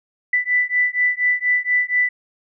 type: beating tone pair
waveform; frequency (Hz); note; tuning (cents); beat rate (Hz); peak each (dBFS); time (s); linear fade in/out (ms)
sine; 1982 / 1986.2; B6 / B6; +6 / +9; 4.2; -19 / -19; 0.33-2.09; 5
effects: none